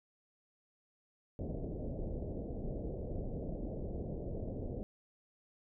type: low-pass noise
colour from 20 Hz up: pink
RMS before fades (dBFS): -40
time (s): 1.39-4.83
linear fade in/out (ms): 0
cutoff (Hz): 630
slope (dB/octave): 48
effects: none

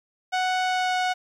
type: tone with pitch glide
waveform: sawtooth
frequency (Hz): 740 to 735.3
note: F#5 to F#5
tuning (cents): 0 to -11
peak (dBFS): -18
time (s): 0.32-1.14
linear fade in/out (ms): 20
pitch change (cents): -11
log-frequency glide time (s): 0.63-0.95
effects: low-pass 5000 Hz 12 dB/octave + 10-bit

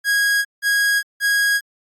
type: tone bursts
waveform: 45% pulse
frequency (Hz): 1646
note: G#6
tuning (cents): -16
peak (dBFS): -15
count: 3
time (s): 0.04-1.61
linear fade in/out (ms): 50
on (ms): 410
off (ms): 170
effects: AAC 48 kbps

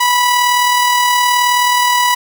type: tone with amplitude modulation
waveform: sawtooth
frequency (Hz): 982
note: B5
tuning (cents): -10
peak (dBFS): -5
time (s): 0-2.15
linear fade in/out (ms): 10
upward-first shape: sine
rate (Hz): 39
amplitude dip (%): 30
effects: none

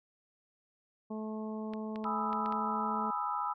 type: harmonic tone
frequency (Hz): 216.9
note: A3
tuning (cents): -25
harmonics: 1 / 2 / 3 / 4 / 5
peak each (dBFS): -37 / -43 / -47 / -49 / -51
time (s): 1.1-3.11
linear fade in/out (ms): 10
type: clicks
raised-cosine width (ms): 0.3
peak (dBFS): -29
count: 6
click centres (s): 1.736 / 1.959 / 2.042 / 2.33 / 2.46 / 2.524
type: chord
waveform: sine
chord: E major seventh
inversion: first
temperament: equal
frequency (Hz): 830.6 / 987.8 / 1244.5 / 1318.5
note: G#5 / B5 / D#6 / E6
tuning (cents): 0 / 0 / 0 / 0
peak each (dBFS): -38 / -36 / -38 / -37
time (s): 2.04-3.54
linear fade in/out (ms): 20
effects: none

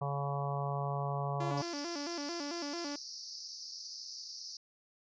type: harmonic tone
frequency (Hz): 141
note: C#3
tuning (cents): +30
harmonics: 1 / 3 / 4 / 5 / 6 / 7 / 8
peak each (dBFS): -35 / -44 / -43 / -40 / -45 / -43 / -43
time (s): 0.01-1.62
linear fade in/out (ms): 10
type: tone with vibrato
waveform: sawtooth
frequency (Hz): 314.1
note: D#4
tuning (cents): +16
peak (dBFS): -34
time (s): 1.4-2.96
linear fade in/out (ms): 5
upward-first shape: square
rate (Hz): 4.5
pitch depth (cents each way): 150
type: band-pass noise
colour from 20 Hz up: white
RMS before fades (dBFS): -46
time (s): 1.57-4.57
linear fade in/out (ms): 5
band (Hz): 4500 to 5800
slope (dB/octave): 96
effects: resampled to 16000 Hz

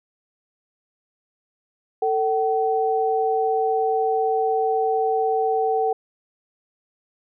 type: tone pair together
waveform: sine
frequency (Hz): 445.7 / 761.7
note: A4 / G5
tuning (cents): +22 / -50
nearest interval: major sixth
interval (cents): 928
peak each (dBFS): -21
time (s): 2.02-5.93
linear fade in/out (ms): 5
effects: none

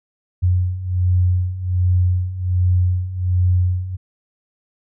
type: beating tone pair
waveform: sine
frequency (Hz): 89.6 / 90.9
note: F2 / F#2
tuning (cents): +45 / -30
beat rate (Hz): 1.3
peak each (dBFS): -20 / -16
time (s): 0.42-3.97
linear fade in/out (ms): 20
effects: none

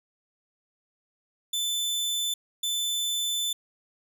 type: tone pair in turn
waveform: sawtooth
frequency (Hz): 3520 / 3520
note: A7 / A7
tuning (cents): 0 / 0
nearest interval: unison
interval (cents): 0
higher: neither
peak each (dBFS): -23 / -23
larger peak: neither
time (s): 1.53-2.34 / 2.63-3.53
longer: second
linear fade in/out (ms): 5
effects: none

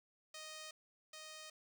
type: tone with echo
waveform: 5% pulse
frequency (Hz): 622.3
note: D#5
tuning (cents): 0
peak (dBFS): -37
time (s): 0.34-0.71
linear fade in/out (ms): 5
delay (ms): 790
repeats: 1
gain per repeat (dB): -2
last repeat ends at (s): 1.5
effects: none

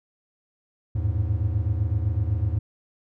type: tone cluster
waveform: triangle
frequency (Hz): 80.9 / 100.5 / 108.5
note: E2 / G2 / A2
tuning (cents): -32 / +44 / -24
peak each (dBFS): -24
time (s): 0.95-2.59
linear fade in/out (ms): 10
effects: none

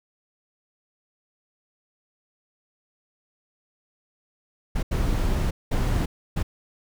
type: noise bursts at uneven times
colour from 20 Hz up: brown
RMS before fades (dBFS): -23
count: 4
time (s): 4.75-4.83 / 4.91-5.51 / 5.71-6.06 / 6.36-6.43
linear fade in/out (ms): 10
effects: none

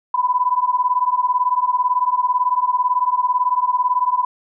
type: beating tone pair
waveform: sine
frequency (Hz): 987.8 / 1005.8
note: B5 / B5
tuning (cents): 0 / +31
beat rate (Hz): 18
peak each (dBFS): -18 / -18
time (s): 0.14-4.25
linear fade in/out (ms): 5
effects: none

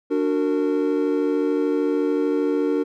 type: chord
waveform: triangle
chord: D augmented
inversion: none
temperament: just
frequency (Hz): 293.7 / 367.1 / 458.9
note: D4 / F#4 / A#4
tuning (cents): 0 / -14 / -27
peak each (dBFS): -20 / -23 / -21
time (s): 0.1-2.84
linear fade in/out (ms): 20
effects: none

